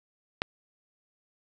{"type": "click", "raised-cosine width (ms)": 0.3, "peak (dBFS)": -10, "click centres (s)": 0.419, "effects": []}